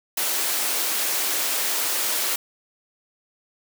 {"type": "high-pass noise", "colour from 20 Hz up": "white", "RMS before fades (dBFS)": -24, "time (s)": [0.17, 2.36], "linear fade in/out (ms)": 5, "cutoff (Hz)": 290, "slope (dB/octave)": 24, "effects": []}